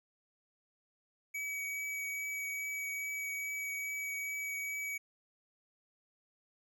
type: tone with vibrato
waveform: square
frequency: 2272 Hz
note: C#7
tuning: 42 cents sharp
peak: -37 dBFS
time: 1.34-4.98 s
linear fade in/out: 10 ms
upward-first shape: triangle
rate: 2.4 Hz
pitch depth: 11 cents each way
effects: none